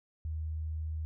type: tone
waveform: sine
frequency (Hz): 78.6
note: D#2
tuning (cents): +18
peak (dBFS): -33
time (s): 0.25-1.05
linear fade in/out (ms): 0
effects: none